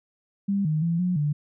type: tone with pitch steps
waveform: sine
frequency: 198.9 / 154.7 / 168.1 / 180.4 / 147.7 Hz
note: G3 / D#3 / E3 / F#3 / D3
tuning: +25 / -10 / +34 / -44 / +10 cents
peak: -21 dBFS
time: 0.48-1.33 s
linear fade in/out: 10 ms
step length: 170 ms
effects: none